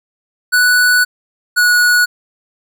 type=tone pair in turn; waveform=square; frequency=1480 / 1462.2 Hz; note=F#6 / F#6; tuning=0 / -21 cents; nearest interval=unison; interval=21 cents; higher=first; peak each=-9 dBFS; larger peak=neither; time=0.52-1.05 / 1.56-2.06 s; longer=first; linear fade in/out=20 ms; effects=none